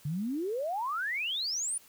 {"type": "exponential sweep", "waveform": "sine", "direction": "up", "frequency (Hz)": [138.59, 9956], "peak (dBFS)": -30, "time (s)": [0.05, 1.78], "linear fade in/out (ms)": 5, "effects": ["white hiss -58 dBFS RMS until 1.88 s"]}